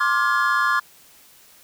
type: chord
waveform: triangle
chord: D half-diminished seventh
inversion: third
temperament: just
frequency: 1057.2 / 1174.7 / 1409.6 / 1691.5 Hz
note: C6 / D6 / F6 / Ab6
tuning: +18 / 0 / +16 / +31 cents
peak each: -21 dBFS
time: 0-0.8 s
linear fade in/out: 10 ms
effects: white hiss -51 dBFS RMS until 1.63 s